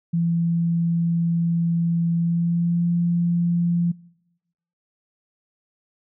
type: tone with pitch glide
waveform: sine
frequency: 168.6 to 172.04 Hz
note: E3 to F3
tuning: +39 to -26 cents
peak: -18 dBFS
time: 0.13-3.92 s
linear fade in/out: 10 ms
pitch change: +35 cents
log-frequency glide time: 2.15-2.86 s
effects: noise-tail reverb RT60 1.0 s tail -25 dB re dry